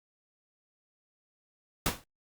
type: noise with exponential decay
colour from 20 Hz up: pink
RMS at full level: -24 dBFS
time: 1.86-2.04 s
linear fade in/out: 2 ms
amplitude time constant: 38 ms
effects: Opus 48 kbps